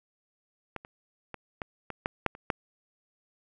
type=clicks; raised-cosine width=0.5 ms; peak=-20 / -30 / -23 / -19 / -21 / -13 / -9 / -30 / -11 dBFS; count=9; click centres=0.763 / 0.849 / 1.343 / 1.618 / 1.903 / 2.059 / 2.263 / 2.351 / 2.502 s; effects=none